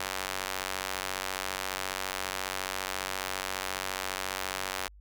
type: tone with high-pass filter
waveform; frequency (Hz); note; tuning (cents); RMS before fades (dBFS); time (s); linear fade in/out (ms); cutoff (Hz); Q
sawtooth; 94.6; F#2; +39; -35; 0-4.88; 5; 890; 0.6
effects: added 50 Hz sine -50 dBFS peak until 5 s